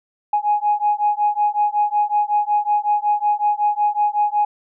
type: beating tone pair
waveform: sine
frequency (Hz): 830.6 / 836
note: G#5 / G#5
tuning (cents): 0 / +11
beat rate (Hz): 5.4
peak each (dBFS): -18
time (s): 0.33-4.45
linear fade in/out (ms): 5
effects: tanh soft clip ceiling -8 dBFS